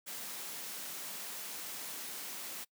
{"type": "high-pass noise", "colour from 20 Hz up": "white", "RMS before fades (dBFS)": -43, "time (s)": [0.06, 2.65], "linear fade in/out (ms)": 20, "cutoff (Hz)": 150, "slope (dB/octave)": 48, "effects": ["noise-tail reverb RT60 0.1 s tail -23 dB re dry"]}